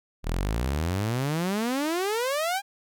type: exponential sweep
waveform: sawtooth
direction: up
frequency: 37.32 to 818 Hz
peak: -21 dBFS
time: 0.23-2.62 s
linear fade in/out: 50 ms
effects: none